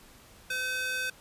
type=tone with high-pass filter; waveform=square; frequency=511 Hz; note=C5; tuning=41 cents flat; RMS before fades=-32 dBFS; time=0.5-1.1 s; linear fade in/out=5 ms; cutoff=1700 Hz; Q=1.8; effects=pink hiss -55 dBFS RMS until 1.2 s + resampled to 32000 Hz